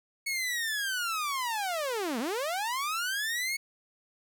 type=linear two-way sweep; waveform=sawtooth; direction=down then up; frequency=2217 to 212.4 to 2217 Hz; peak=-26 dBFS; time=0.26-3.57 s; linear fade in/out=10 ms; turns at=2.19 s; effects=none